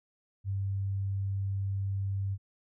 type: tone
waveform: sine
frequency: 98 Hz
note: G2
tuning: in tune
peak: -29 dBFS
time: 0.44-2.38 s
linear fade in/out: 50 ms
effects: none